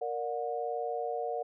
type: chord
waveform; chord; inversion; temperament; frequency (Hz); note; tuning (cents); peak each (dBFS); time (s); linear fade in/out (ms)
sine; Bb augmented; none; equal with one note detuned; 466.2 / 587.3 / 725.6; Bb4 / D5 / F#5; 0 / 0 / -34; -35 / -38 / -35; 0.01-1.43; 10
effects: none